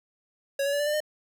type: tone with pitch steps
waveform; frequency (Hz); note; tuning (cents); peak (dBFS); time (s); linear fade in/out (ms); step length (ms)
square; 554.4 / 564.7 / 575.3 / 586 / 596.9 / 608.1; C#5 / C#5 / D5 / D5 / D5 / D#5; 0 / +32 / -36 / -4 / +28 / -40; -25; 0.59-1.004; 5; 69
effects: none